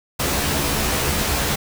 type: noise with comb filter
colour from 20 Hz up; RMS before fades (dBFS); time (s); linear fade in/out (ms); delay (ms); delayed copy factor
pink; -21; 0.19-1.56; 10; 14; +0.85
effects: none